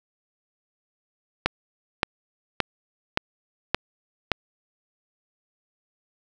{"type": "click train", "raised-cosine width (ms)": 0.3, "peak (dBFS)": -3, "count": 6, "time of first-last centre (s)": [1.46, 4.317], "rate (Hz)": 1.75, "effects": []}